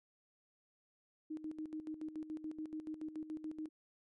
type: tone with tremolo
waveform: sine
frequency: 311.1 Hz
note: D#4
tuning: in tune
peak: -39 dBFS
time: 1.3-3.69 s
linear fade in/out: 10 ms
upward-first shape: square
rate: 7 Hz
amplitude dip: 70%
effects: MP3 48 kbps